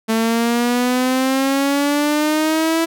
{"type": "exponential sweep", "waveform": "sawtooth", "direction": "up", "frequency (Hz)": [221.6, 331.3], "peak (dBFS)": -11, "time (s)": [0.08, 2.86], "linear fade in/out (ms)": 20, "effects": []}